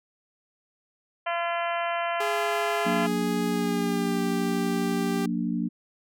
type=harmonic tone; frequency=341.5 Hz; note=F4; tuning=39 cents flat; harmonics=2 / 3 / 4 / 5 / 6 / 7 / 8 / 9; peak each=-28 / -32 / -34 / -36 / -38 / -39 / -40 / -41 dBFS; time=1.26-3.07 s; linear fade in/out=10 ms
type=tone with pitch glide; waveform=sawtooth; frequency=415.3 to 393.4 Hz; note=G#4 to G4; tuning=0 to +6 cents; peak=-25 dBFS; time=2.2-5.26 s; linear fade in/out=5 ms; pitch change=-94 cents; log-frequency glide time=3.49-4.22 s
type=chord; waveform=sine; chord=Gb augmented; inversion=none; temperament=equal with one note detuned; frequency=180.77 / 233.1 / 293.7 Hz; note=Gb3 / Bb3 / D4; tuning=-40 / 0 / 0 cents; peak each=-29 / -28 / -31 dBFS; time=2.85-5.69 s; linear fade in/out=20 ms
effects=none